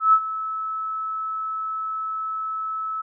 sine tone with ADSR envelope, 1302 Hz, E6, 22 cents flat, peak -10 dBFS, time 0-3.02 s, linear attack 130 ms, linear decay 63 ms, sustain -15 dB, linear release 14 ms, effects none

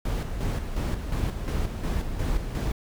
brown noise with tremolo, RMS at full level -26 dBFS, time 0.05-2.72 s, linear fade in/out 5 ms, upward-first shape square, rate 2.8 Hz, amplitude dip 50%, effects none

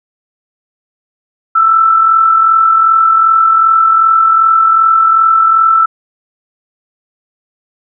sine tone with amplitude modulation, 1326 Hz, E6, 10 cents sharp, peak -3 dBFS, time 1.55-5.86 s, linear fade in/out 10 ms, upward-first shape sine, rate 42.6 Hz, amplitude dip 45%, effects none

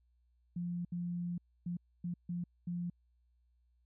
sine tone bursts at uneven times, 174.61 Hz, F3, in tune, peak -35 dBFS, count 6, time 0.56-0.85 / 0.92-1.38 / 1.66-1.77 / 2.04-2.14 / 2.29-2.44 / 2.67-2.9 s, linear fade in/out 5 ms, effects added 60 Hz sine -69 dBFS peak until 3.85 s

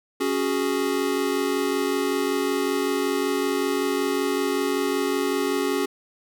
square chord, C# suspended fourth, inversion none, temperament equal, 277.2 / 370 / 415.3 Hz, C#4 / F#4 / G#4, 0 / 0 / 0 cents, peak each -27 dBFS, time 0.2-5.86 s, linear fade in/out 10 ms, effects none

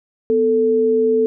sine tone pair together, 248.5 / 442.8 Hz, B3 / A4, +11 / +11 cents, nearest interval minor seventh, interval 1000 cents, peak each -21 / -13 dBFS, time 0.3-1.26 s, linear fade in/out 0 ms, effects none

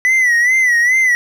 triangle tone with vibrato, 1975.5 Hz, B6, in tune, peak -8 dBFS, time 0.05-1.15 s, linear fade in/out 0 ms, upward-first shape sine, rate 2.4 Hz, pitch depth 96 cents each way, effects none

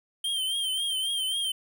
square tone with vibrato, 3150 Hz, G7, 8 cents sharp, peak -27 dBFS, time 0.24-1.52 s, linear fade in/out 5 ms, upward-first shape triangle, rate 3.7 Hz, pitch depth 73 cents each way, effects none

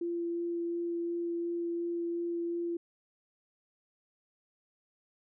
sine tone with vibrato, 341.8 Hz, F4, 37 cents flat, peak -31 dBFS, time 0.01-2.77 s, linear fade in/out 5 ms, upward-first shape sine, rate 2.8 Hz, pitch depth 8 cents each way, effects none

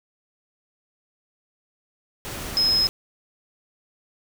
sine tone in noise, 5130 Hz, E8, 48 cents flat, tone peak -17 dBFS, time 2.57-2.87 s, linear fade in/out 0 ms, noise pink, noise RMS -33 dBFS, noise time 2.25-2.89 s, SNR +13 dB, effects none

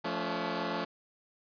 10% pulse chord, F augmented, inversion none, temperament equal with one note detuned, 174.61 / 220 / 283.5 Hz, F3 / A3 / C#4, 0 / 0 / +39 cents, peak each -28 dBFS, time 0.04-0.85 s, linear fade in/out 10 ms, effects resampled to 11025 Hz

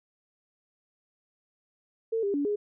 sine tone with pitch steps, 450.6 / 400.8 / 286.3 / 414.2 Hz, A4 / G4 / D4 / G#4, +41 / +38 / -44 / -5 cents, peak -25 dBFS, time 2.12-2.56 s, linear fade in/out 10 ms, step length 110 ms, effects none

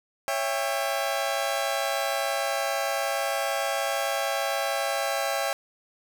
sawtooth chord, C# diminished, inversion none, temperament just, 554.4 / 665.2 / 798.3 Hz, C#5 / E5 / G5, 0 / +16 / +31 cents, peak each -26 dBFS, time 0.28-5.53 s, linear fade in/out 0 ms, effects none

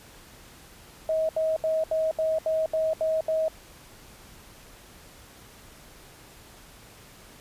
sine tone bursts, 636 Hz, D#5, 38 cents sharp, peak -22 dBFS, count 9, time 1.09-3.482 s, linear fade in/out 2 ms, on 200 ms, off 74 ms, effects pink hiss -50 dBFS RMS until 7.4 s + resampled to 32000 Hz

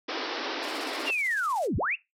pink band-pass noise, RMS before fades -33 dBFS, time 0.08-1.11 s, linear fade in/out 10 ms, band 260 to 5500 Hz, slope 96 dB/octave
blue noise with tremolo, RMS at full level -40 dBFS, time 0.62-1.68 s, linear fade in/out 20 ms, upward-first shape square, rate 16 Hz, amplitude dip 45%
sine linear two-way sweep, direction down then up, 2867 to 55 to 2867 Hz, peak -25 dBFS, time 1.06-1.96 s, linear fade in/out 20 ms, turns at 1.77 s
effects noise-tail reverb RT60 0.2 s tail -19 dB re dry + low-pass 9000 Hz 12 dB/octave

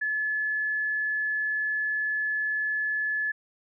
sine tone, 1719 Hz, A6, 41 cents flat, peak -25 dBFS, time 0.01-3.32 s, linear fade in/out 10 ms, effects none

